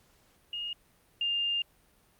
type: tone pair in turn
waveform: sine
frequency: 2852 / 2806 Hz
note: F7 / F7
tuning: +36 / +8 cents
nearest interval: unison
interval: 28 cents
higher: first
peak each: -33 / -27 dBFS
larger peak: second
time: 0.53-0.73 / 1.21-1.62 s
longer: second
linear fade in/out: 2 ms
effects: pink hiss -65 dBFS RMS until 2.19 s + Opus 48 kbps